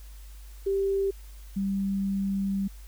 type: tone pair in turn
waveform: sine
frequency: 392 / 196 Hz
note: G4 / G3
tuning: 0 / 0 cents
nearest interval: octave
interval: 1200 cents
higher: first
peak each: -23 / -25 dBFS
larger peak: first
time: 0.66-1.11 / 1.56-2.68 s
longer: second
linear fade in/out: 10 ms
effects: added 50 Hz sine -42 dBFS peak until 2.87 s + white hiss -56 dBFS RMS until 2.87 s